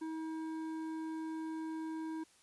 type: tone with hard clipping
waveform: sine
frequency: 319.3 Hz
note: D#4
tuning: 45 cents sharp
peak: -40 dBFS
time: 0.01-2.24 s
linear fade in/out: 10 ms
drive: 9 dB
effects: white hiss -66 dBFS RMS until 2.42 s + resampled to 24000 Hz